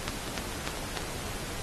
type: two click trains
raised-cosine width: 0.2 ms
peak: -12 / -21 dBFS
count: 4 / 6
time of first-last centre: 0.08-0.973 / 0.03-1.268 s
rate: 3.36 / 4.04 Hz
effects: pink hiss -38 dBFS RMS until 1.62 s + AAC 32 kbps